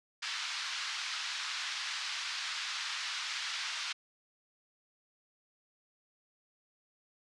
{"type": "band-pass noise", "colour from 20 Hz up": "white", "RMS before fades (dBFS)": -38, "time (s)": [0.22, 3.93], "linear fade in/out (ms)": 10, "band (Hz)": [1100, 5100], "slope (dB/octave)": 24, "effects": ["resampled to 24000 Hz"]}